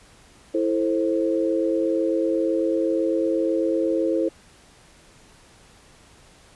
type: chord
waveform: sine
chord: A minor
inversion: second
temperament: just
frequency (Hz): 330 / 440 / 528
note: E4 / A4 / C5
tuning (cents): +2 / 0 / +16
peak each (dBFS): -22 / -26 / -24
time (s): 0.54-4.29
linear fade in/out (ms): 10
effects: pink hiss -52 dBFS RMS until 6.55 s + resampled to 24000 Hz